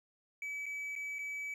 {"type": "tone with dropouts", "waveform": "triangle", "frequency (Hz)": 2290, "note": "D7", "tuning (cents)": -44, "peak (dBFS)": -36, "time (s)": [0.42, 1.54], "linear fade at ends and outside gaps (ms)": 2, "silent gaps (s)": [[0.658, 0.663], [0.954, 0.961], [1.186, 1.19]], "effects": []}